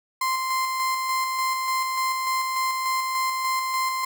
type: tone with tremolo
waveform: 35% pulse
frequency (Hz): 1043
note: C6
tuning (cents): -6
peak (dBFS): -20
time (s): 0.21-4.05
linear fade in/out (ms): 5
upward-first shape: square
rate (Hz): 3.4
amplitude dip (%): 30
effects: none